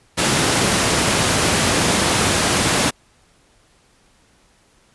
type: high-pass noise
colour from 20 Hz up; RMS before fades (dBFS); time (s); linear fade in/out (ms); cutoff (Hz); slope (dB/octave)
pink; -17; 0.17-2.91; 20; 100; 12
effects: pink hiss -56 dBFS RMS until 4.94 s + resampled to 24000 Hz